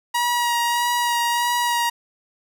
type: tone with vibrato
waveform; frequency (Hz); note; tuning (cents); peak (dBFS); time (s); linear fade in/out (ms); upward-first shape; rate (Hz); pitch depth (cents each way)
sawtooth; 955; A#5; +42; -15; 0.14-1.9; 10; sine; 1.6; 17
effects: none